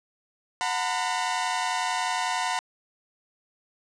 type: tone cluster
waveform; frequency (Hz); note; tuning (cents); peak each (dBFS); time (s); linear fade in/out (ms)
sawtooth; 733 / 910 / 1001; F#5 / A#5 / B5; -16 / -42 / +23; -26; 0.61-2.59; 0
effects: resampled to 22050 Hz + 9-bit